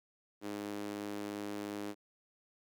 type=tone with high-pass filter; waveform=sawtooth; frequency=102.8 Hz; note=G#2; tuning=17 cents flat; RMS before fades=-41 dBFS; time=0.41-1.95 s; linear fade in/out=50 ms; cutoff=300 Hz; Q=2.3; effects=none